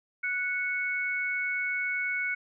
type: tone pair together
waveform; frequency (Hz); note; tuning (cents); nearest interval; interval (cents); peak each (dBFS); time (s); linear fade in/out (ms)
sine; 1477 / 2213; F#6 / C#7; -3 / -3; perfect fifth; 700; -32 / -29; 0.23-2.35; 10
effects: none